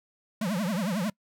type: tone with vibrato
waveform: square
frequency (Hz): 194.8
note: G3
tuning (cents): -11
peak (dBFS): -27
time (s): 0.41-1.1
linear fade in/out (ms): 5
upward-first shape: triangle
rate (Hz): 11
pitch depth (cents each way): 300
effects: noise-tail reverb RT60 0.1 s tail -25 dB re dry